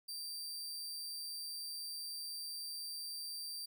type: tone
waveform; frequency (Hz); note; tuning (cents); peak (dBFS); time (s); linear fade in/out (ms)
sawtooth; 4686; D8; -5; -39; 0.08-3.66; 10
effects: none